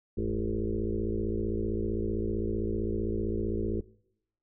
sine tone with frequency modulation, 212 Hz, G#3, 36 cents sharp, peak -27 dBFS, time 0.17-3.81 s, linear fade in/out 10 ms, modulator 55.5 Hz, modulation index 4, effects noise-tail reverb RT60 0.8 s tail -23 dB re dry

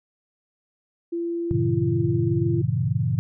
sine tone, 340 Hz, F4, 46 cents flat, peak -24 dBFS, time 1.12-2.62 s, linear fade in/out 10 ms
sine chord, G diminished seventh, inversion none, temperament equal, 98 / 116.54 / 138.59 / 164.81 Hz, G2 / Bb2 / Db3 / Fb3, 0 / 0 / 0 / 0 cents, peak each -28 / -24 / -25 / -28 dBFS, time 1.51-3.19 s, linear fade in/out 0 ms
effects none

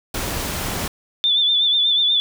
pink noise, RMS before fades -25 dBFS, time 0.14-0.88 s, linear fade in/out 5 ms
sine tone with vibrato, 3520 Hz, A7, in tune, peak -14 dBFS, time 1.24-2.2 s, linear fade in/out 0 ms, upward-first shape sine, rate 8.2 Hz, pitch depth 49 cents each way
effects none

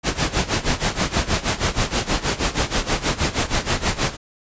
pink noise with tremolo, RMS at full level -18 dBFS, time 0.03-4.17 s, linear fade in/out 50 ms, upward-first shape sine, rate 6.3 Hz, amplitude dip 85%, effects resampled to 16000 Hz

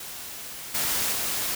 white noise with level steps, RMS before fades -38 / -26 / -28 dBFS, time 0-1.55 s, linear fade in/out 5 ms, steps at 0.74 / 1.12 s, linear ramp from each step 10 ms, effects none

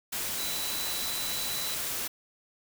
sine tone in noise, 3968 Hz, B7, 7 cents sharp, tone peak -36 dBFS, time 0.38-1.75 s, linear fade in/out 10 ms, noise white, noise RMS -33 dBFS, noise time 0.12-2.08 s, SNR -6 dB, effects none

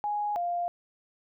sine tone pair in turn, 830.6 / 698.4 Hz, G#5 / F5, 0 / 0 cents, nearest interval minor third, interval 300 cents, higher first, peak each -27 dBFS, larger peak neither, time 0.04-0.36 / 0.36-0.68 s, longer neither, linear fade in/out 0 ms, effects none

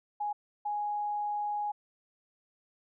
sine tone bursts at uneven times, 830.6 Hz, G#5, in tune, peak -30 dBFS, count 2, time 0.2-0.33 / 0.65-1.72 s, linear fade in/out 10 ms, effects none

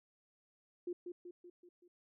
sine tone with echo, 352.9 Hz, F4, 18 cents sharp, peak -37 dBFS, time 0.87-0.93 s, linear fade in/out 5 ms, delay 190 ms, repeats 5, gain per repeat -5 dB, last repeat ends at 1.88 s, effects none

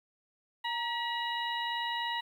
harmonic tone with a mistuned harmonic, 963 Hz, B5, 44 cents flat, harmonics 1 / 2 / 3 / 4, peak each -34 / -37 / -39 / -40 dBFS, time 0.64-2.21 s, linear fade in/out 10 ms, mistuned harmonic 1, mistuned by -52 cents, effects 10-bit

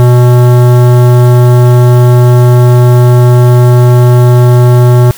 sine tone with hard clipping, 122.9 Hz, B2, 8 cents flat, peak -3 dBFS, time 0-5.11 s, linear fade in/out 0 ms, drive 16 dB, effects white hiss -29 dBFS RMS until 5.17 s

